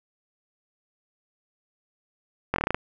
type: slowing click train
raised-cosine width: 0.5 ms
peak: -8 dBFS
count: 8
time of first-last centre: 2.54-2.745 s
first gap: 21 ms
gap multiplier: 1.11
effects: none